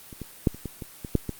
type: clicks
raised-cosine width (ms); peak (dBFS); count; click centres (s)
3; -28 / -21 / -6 / -28 / -18 / -21 / -21 / -7 / -16; 9; 0.128 / 0.217 / 0.472 / 0.546 / 0.657 / 0.822 / 1.048 / 1.153 / 1.293
effects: white hiss -47 dBFS RMS until 1.39 s + Opus 24 kbps